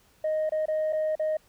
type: tone with dropouts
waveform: sine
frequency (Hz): 622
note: D#5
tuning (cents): -1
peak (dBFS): -22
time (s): 0.24-1.37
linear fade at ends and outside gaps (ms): 5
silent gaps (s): 0.494-0.52 / 0.657-0.682 / 0.926-0.93 / 1.154-1.195
effects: tanh soft clip ceiling -22 dBFS + pink hiss -62 dBFS RMS until 1.48 s